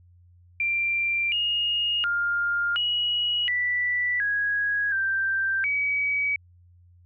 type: tone with pitch steps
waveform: sine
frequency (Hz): 2367 / 2858 / 1405 / 2909 / 1968 / 1656 / 1570 / 2273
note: D7 / F7 / F6 / F#7 / B6 / G#6 / G6 / C#7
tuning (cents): +13 / +39 / +10 / -30 / -7 / -5 / +2 / +43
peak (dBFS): -22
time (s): 0.6-6.36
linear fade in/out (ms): 2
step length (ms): 720
effects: added 88 Hz sine -52 dBFS peak until 7.05 s